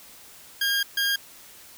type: tone bursts at uneven times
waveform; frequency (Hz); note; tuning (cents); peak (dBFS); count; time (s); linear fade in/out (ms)
20% pulse; 1618; G#6; -46; -17; 2; 0.61-0.83 / 0.97-1.16; 5
effects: white hiss -48 dBFS RMS until 1.77 s